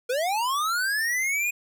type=linear sweep; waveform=square; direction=up; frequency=468.3 to 2489 Hz; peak=-24 dBFS; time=0.09-1.51 s; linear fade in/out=10 ms; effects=none